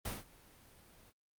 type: noise with ADSR envelope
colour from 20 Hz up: pink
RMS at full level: -38 dBFS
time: 0.05-1.13 s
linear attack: 6 ms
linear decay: 180 ms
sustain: -23 dB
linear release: 45 ms
effects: Opus 32 kbps